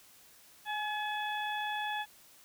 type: harmonic tone with a mistuned harmonic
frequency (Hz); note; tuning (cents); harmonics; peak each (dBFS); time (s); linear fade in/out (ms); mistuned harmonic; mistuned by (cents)
853; G#5; +46; 1 / 2 / 3 / 4; -35 / -38 / -44 / -42; 0.65-2.06; 50; 1; -26
effects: white hiss -59 dBFS RMS until 2.44 s